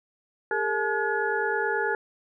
sine tone cluster, 404.9 / 454.2 / 857 / 1441 / 1694 Hz, G#4 / A#4 / A5 / F#6 / G#6, -44 / -45 / -46 / -46 / +34 cents, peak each -30 dBFS, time 0.51-1.95 s, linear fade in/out 2 ms, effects none

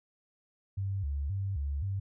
sine tone with vibrato, 83.2 Hz, E2, 17 cents sharp, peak -30 dBFS, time 0.77-2 s, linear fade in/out 10 ms, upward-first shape square, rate 1.9 Hz, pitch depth 280 cents each way, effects none

